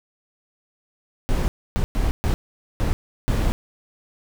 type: noise bursts at uneven times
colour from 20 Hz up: brown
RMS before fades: -20 dBFS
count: 6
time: 1.29-1.48 / 1.76-1.84 / 1.95-2.11 / 2.24-2.34 / 2.8-2.93 / 3.28-3.52 s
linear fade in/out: 0 ms
effects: none